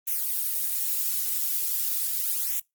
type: noise with flanger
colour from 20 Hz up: violet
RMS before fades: -27 dBFS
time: 0.07-2.6 s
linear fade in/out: 5 ms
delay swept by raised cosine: 0.21 to 5.81 ms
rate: 0.4 Hz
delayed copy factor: -0.85
effects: noise-tail reverb RT60 0.2 s tail -26 dB re dry + Opus 24 kbps